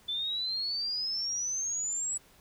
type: exponential sweep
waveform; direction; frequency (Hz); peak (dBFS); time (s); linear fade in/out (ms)
sine; up; 3491 to 7902; -30; 0.08-2.18; 10
effects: pink hiss -60 dBFS RMS until 2.4 s